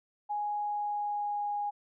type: tone with pitch glide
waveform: sine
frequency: 830.6 to 823 Hz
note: G#5 to G#5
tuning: 0 to -16 cents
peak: -30 dBFS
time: 0.29-1.71 s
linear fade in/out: 20 ms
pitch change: -16 cents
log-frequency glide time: 0.56-1.59 s
effects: none